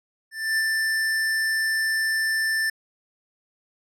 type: tone with ADSR envelope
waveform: square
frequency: 1773 Hz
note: A6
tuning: 13 cents sharp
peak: -20 dBFS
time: 0.31-2.7 s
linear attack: 270 ms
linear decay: 37 ms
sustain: -2 dB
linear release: 6 ms
effects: low-pass 12000 Hz 12 dB/octave